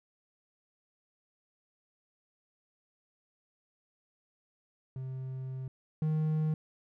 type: tone pair in turn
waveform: triangle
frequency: 130.81 / 155.56 Hz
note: C3 / D#3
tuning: 0 / 0 cents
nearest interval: minor third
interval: 300 cents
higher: second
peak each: -34 / -25 dBFS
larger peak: second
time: 4.96-5.68 / 6.02-6.54 s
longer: first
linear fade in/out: 2 ms
effects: none